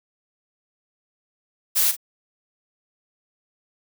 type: noise with echo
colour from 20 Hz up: blue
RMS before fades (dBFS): -19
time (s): 1.75-1.92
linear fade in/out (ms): 20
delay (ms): 47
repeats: 1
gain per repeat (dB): -12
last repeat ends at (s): 1.967
effects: none